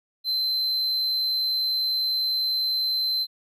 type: tone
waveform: triangle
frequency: 4085 Hz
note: C8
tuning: 42 cents flat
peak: -21 dBFS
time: 0.24-3.27 s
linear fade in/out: 50 ms
effects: none